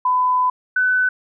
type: tone pair in turn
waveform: sine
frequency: 1004 / 1504.3 Hz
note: B5 / F#6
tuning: +28 / +28 cents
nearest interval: perfect fifth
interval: 700 cents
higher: second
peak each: -14 dBFS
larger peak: neither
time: 0.05-0.5 / 0.76-1.09 s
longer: first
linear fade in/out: 5 ms
effects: none